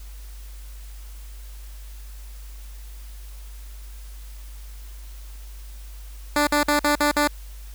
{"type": "tone bursts", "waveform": "10% pulse", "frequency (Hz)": 293.7, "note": "D4", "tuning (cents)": 0, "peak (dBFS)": -9, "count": 6, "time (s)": [6.36, 7.275], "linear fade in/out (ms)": 2, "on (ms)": 110, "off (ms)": 51, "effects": ["added 50 Hz sine -36 dBFS peak until 7.74 s", "white hiss -50 dBFS RMS until 7.74 s"]}